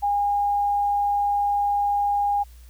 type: tone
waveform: sine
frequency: 814 Hz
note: G#5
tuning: 35 cents flat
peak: -19 dBFS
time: 0.02-2.44 s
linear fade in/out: 20 ms
effects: added 60 Hz sine -43 dBFS peak until 2.69 s + white hiss -57 dBFS RMS until 2.69 s